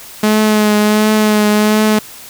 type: tone with vibrato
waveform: sawtooth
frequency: 212.6 Hz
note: G#3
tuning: 41 cents sharp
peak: -5 dBFS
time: 0.23-1.99 s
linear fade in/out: 5 ms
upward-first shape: triangle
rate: 1.4 Hz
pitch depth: 27 cents each way
effects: white hiss -34 dBFS RMS until 2.29 s